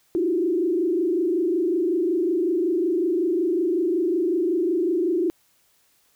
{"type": "tone with frequency modulation", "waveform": "sine", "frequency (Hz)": 347.1, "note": "F4", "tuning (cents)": -11, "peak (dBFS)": -19, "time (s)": [0.15, 5.3], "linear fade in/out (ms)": 0, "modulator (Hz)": 25.4, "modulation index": 1.3, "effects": ["white hiss -63 dBFS RMS until 6.15 s"]}